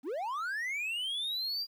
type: linear sweep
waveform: triangle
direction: up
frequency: 230 to 4823 Hz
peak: -31 dBFS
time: 0.03-1.67 s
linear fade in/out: 50 ms
effects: 11-bit